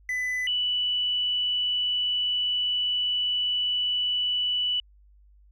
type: tone pair in turn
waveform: triangle / sine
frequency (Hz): 2001 / 2965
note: B6 / F#7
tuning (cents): +22 / +3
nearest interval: perfect fifth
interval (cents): 681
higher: second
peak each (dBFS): -24 / -23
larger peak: second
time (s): 0.09-0.47 / 0.47-4.8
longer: second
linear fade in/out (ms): 2
effects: added 50 Hz sine -53 dBFS peak until 5.51 s